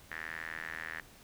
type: tone with band-pass filter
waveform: sawtooth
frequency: 80.6 Hz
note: E2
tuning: 38 cents flat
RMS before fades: -42 dBFS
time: 0.11-1.01 s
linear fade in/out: 5 ms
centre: 1800 Hz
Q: 7.3
effects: pink hiss -57 dBFS RMS until 1.23 s